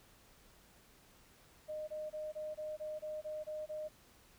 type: tone bursts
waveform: sine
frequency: 614 Hz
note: D#5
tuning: 23 cents flat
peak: -39 dBFS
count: 10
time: 1.68-3.887 s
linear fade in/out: 20 ms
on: 200 ms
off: 23 ms
effects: pink hiss -64 dBFS RMS until 4.38 s